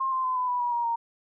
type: tone with pitch steps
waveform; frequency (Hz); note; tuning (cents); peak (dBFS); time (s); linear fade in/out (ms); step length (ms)
sine; 1063 / 1042.9 / 1023.2 / 1003.9 / 985 / 966.4 / 948.1 / 930.2; C6 / C6 / C6 / B5 / B5 / B5 / A#5 / A#5; +27 / -6 / -39 / +28 / -5 / -38 / +29 / -4; -24; 0-0.96; 10; 120
effects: none